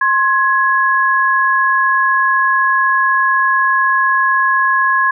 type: tone pair together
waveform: sine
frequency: 1062 / 1673.9 Hz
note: C6 / G#6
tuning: +25 / +13 cents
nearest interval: minor sixth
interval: 788 cents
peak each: -13 / -13 dBFS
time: 0.01-5.11 s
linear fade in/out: 5 ms
effects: none